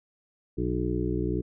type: harmonic tone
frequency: 61.1 Hz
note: B1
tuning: 18 cents flat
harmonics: 1 / 2 / 3 / 5 / 6 / 7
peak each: -32 / -33 / -33 / -31 / -32 / -35 dBFS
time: 0.57-1.42 s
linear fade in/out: 20 ms
effects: none